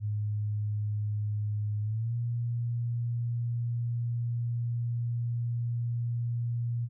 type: tone with pitch glide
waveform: sine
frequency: 105 to 118.54 Hz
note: G#2 to A#2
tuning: +19 to +29 cents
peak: -28 dBFS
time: 0-6.89 s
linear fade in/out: 50 ms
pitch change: +210 cents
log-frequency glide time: 1.82-2.15 s
effects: none